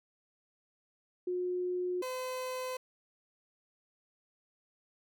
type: tone pair in turn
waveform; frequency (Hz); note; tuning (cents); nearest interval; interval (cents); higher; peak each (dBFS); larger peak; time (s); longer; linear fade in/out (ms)
sine / 30% pulse; 360.7 / 511.1; F#4 / C5; -44 / -41; tritone; 603; second; -31 / -33; first; 1.27-2.02 / 2.02-2.77; neither; 5
effects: none